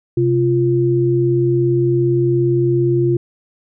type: tone pair together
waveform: sine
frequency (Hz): 130.2 / 347.6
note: C3 / F4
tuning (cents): -8 / -8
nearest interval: octave + perfect fourth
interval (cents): 1700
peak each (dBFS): -16 / -14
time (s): 0.17-3.17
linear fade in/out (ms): 5
effects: none